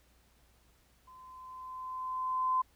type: tone with level ramp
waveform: sine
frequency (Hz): 1028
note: C6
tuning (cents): -31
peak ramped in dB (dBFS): -52 to -25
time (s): 1.07-2.62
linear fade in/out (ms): 10
effects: added 60 Hz sine -67 dBFS peak until 2.75 s + pink hiss -68 dBFS RMS until 2.75 s